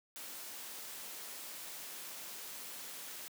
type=noise with amplitude modulation; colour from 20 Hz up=white; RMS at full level=-45 dBFS; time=0.16-3.28 s; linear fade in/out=0 ms; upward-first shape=sine; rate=260 Hz; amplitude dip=35%; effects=high-pass 200 Hz 12 dB/octave